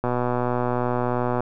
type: click train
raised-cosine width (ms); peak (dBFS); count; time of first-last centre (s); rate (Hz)
1; -10; 169; 0.04-1.406; 123
effects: none